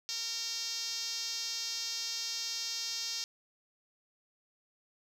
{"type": "tone with band-pass filter", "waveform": "5% pulse", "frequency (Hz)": 459.5, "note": "A#4", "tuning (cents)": -25, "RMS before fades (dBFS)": -37, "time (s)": [0.09, 3.24], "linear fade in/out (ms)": 0, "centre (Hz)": 5500, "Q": 2.9, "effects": []}